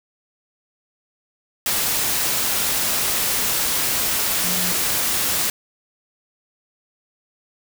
sine tone in noise, 180 Hz, F#3, 47 cents flat, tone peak -29 dBFS, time 4.44-4.72 s, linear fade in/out 2 ms, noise white, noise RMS -21 dBFS, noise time 1.66-5.5 s, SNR -11 dB, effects none

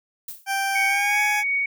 violet noise with exponential decay, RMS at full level -30 dBFS, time 0.28-0.51 s, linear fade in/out 5 ms, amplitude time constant 50 ms
20% pulse tone with pitch glide, 784 to 835.4 Hz, G5 to G#5, 0 to +10 cents, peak -17 dBFS, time 0.46-1.44 s, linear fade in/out 50 ms, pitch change +110 cents, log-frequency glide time 0.86-1.2 s
sine tone with tremolo, 2238 Hz, C#7, 16 cents sharp, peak -19 dBFS, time 0.75-1.66 s, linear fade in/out 5 ms, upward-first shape triangle, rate 2.8 Hz, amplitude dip 40%
effects none

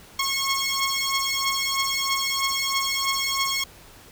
10% pulse beating tone pair, 1089 / 1092.1 Hz, C#6 / C#6, -31 / -26 cents, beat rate 3.1 Hz, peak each -17 dBFS, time 0.19-3.64 s, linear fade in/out 5 ms, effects pink hiss -48 dBFS RMS until 4.11 s

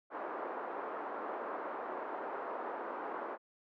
white band-pass noise, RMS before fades -41 dBFS, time 0.1-3.38 s, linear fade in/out 50 ms, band 320 to 1200 Hz, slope 24 dB/octave, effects none

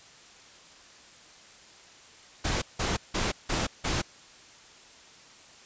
pink noise bursts, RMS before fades -28 dBFS, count 5, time 2.44-4.02 s, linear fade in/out 10 ms, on 180 ms, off 170 ms, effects white hiss -52 dBFS RMS until 5.65 s + resampled to 16000 Hz

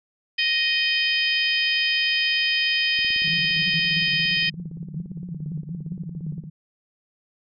harmonic tone, 622.3 Hz, D#5, in tune, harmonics 3 / 4 / 5 / 6 / 7 / 8, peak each -26 / -24 / -24 / -35 / -35 / -27 dBFS, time 0.38-4.5 s, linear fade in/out 10 ms
click train, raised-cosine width 3 ms, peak -30 dBFS, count 61, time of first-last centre 2.99-6.438 s, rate 17.4 Hz
white band-pass noise, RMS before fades -33 dBFS, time 3.24-6.5 s, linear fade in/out 5 ms, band 150 to 180 Hz, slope 96 dB/octave
effects none

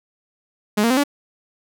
sawtooth tone with pitch steps, 209.4 / 232.3 / 257.8 / 286 Hz, G#3 / A#3 / C4 / D4, +15 / -6 / -26 / -46 cents, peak -11 dBFS, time 0.77-1.038 s, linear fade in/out 10 ms, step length 67 ms, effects none

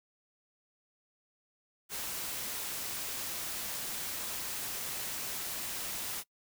white noise, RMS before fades -38 dBFS, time 1.89-6.24 s, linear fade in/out 50 ms, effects noise-tail reverb RT60 0.1 s tail -23 dB re dry

